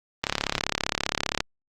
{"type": "click train", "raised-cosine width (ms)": 0.2, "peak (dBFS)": -5, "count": 42, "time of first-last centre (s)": [0.24, 1.405], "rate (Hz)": 35.2, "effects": ["Opus 32 kbps"]}